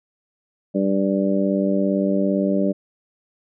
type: harmonic tone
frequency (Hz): 97.6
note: G2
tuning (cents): -7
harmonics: 2 / 3 / 4 / 5 / 6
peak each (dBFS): -20 / -23 / -27 / -29 / -24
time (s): 0.74-2.73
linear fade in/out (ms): 20
effects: none

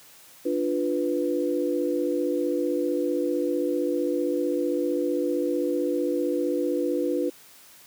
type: chord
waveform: sine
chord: B diminished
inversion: first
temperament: equal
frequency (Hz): 293.7 / 349.2 / 493.9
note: D4 / F4 / B4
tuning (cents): 0 / 0 / 0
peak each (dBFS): -27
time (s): 0.45-7.3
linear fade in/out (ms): 10
effects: white hiss -51 dBFS RMS until 7.86 s + high-pass 100 Hz 12 dB/octave

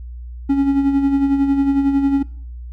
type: tone with tremolo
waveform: triangle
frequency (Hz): 276.8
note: C#4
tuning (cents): -2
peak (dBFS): -9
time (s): 0.49-2.23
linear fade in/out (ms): 10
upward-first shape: sine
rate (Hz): 11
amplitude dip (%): 50
effects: noise-tail reverb RT60 0.5 s tail -21 dB re dry + added 60 Hz sine -29 dBFS peak until 2.72 s

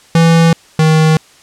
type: tone pair in turn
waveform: square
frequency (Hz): 165.6 / 157.53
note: E3 / D#3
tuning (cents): +8 / +22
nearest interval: minor second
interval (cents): 86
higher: first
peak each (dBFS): -6 / -7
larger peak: first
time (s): 0.15-0.53 / 0.79-1.17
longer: neither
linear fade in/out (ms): 2
effects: white hiss -44 dBFS RMS until 1.42 s + low-pass 8000 Hz 12 dB/octave

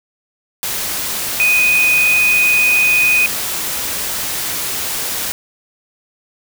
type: tone in noise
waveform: sine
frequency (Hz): 2489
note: D#7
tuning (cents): 0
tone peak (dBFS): -10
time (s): 1.4-3.26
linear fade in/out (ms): 0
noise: white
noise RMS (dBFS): -21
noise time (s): 0.63-5.32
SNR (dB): +8
effects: none

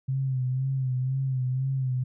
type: tone with vibrato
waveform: sine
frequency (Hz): 130.81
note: C3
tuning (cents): 0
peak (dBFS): -24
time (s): 0.08-2.04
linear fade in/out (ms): 10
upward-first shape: sine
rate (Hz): 2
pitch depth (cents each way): 53
effects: none

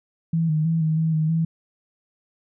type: tone with pitch steps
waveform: sine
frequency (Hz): 164.3 / 154.7 / 163.8 / 157.5 / 160.8 / 156.5 / 163.2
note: E3 / D#3 / E3 / D#3 / E3 / D#3 / E3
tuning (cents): -5 / -10 / -11 / +21 / -43 / +10 / -17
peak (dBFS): -18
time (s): 0.33-1.45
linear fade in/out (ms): 5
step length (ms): 160
effects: none

